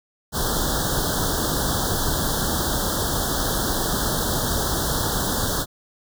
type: band-stop noise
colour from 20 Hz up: pink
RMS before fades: -23 dBFS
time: 0.32-5.66 s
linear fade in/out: 50 ms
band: 1700 to 3200 Hz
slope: 96 dB/octave
effects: none